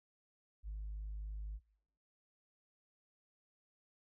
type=tone; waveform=sine; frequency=51.91 Hz; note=G#1; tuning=in tune; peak=-39 dBFS; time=0.63-1.6 s; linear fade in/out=50 ms; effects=noise-tail reverb RT60 0.8 s tail -26 dB re dry + tanh soft clip ceiling -38 dBFS